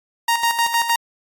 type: tone with tremolo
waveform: sawtooth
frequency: 932.3 Hz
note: A#5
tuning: in tune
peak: -11 dBFS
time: 0.28-0.96 s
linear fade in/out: 5 ms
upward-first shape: square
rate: 6.5 Hz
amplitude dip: 60%
effects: AAC 64 kbps